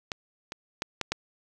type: clicks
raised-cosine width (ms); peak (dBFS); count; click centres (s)
0.2; -14 / -19 / -12 / -11 / -10; 5; 0.118 / 0.521 / 0.821 / 1.013 / 1.12
effects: none